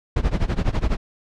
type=noise with tremolo; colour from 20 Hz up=brown; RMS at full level=-17 dBFS; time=0.16-0.97 s; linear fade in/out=5 ms; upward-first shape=sine; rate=12 Hz; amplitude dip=90%; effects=low-pass 5000 Hz 12 dB/octave